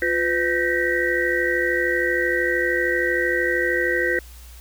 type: tone cluster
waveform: sine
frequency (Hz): 352.5 / 502 / 1556 / 1869 / 1942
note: F4 / B4 / G6 / A#6 / B6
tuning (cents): +16 / +28 / -13 / +4 / -30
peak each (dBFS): -25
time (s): 0.02-4.19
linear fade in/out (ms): 2
effects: added 60 Hz sine -40 dBFS peak until 4.6 s + white hiss -48 dBFS RMS until 4.6 s